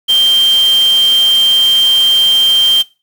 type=tone in noise; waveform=sine; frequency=3150 Hz; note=G7; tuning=8 cents sharp; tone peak=-6 dBFS; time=0.08-2.83 s; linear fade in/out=20 ms; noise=white; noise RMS=-24 dBFS; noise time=0.08-2.83 s; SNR=+15 dB; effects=noise-tail reverb RT60 0.3 s tail -20 dB re dry